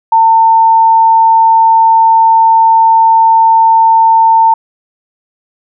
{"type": "tone", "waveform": "sine", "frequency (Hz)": 900, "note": "A5", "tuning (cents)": 39, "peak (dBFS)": -3, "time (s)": [0.12, 4.54], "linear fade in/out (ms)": 5, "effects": []}